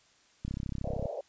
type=click train; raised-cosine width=5 ms; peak=-23 dBFS; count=21; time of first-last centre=0.45-1.056 s; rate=33 Hz
type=band-pass noise; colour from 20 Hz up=pink; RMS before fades=-38 dBFS; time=0.84-1.21 s; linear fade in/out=2 ms; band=500 to 660 Hz; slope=48 dB/octave
effects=white hiss -64 dBFS RMS until 1.28 s + resampled to 16000 Hz